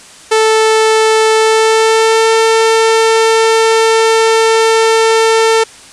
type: tone with pitch glide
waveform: sawtooth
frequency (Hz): 440 to 448.2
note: A4 to A4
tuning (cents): 0 to +32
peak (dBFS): -3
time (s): 0.31-5.64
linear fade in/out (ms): 10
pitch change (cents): +32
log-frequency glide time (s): 1.34-2.29
effects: white hiss -36 dBFS RMS until 5.92 s + resampled to 22050 Hz